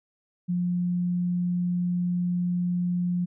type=tone; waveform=sine; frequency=177.2 Hz; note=F3; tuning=25 cents sharp; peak=-23 dBFS; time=0.48-3.26 s; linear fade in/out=20 ms; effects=none